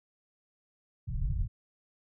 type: low-pass noise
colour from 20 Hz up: pink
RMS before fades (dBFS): -31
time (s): 1.07-1.48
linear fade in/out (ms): 20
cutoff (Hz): 150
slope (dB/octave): 48
effects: none